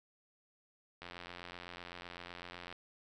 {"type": "click train", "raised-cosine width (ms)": 0.3, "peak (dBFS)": -30, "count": 151, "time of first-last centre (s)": [1.02, 2.726], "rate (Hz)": 87.9, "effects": []}